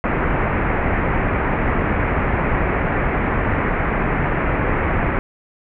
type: low-pass noise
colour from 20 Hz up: pink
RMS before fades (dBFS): -19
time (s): 0.04-5.19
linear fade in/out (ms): 0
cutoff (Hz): 2300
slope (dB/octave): 48
effects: none